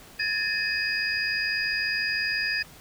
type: tone cluster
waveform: sine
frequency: 1700 / 1800 / 2520 / 4907 Hz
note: G#6 / A6 / D#7 / D#8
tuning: +40 / +39 / +21 / -25 cents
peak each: -30 dBFS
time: 0.19-2.63 s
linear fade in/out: 10 ms
effects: pink hiss -49 dBFS RMS until 2.8 s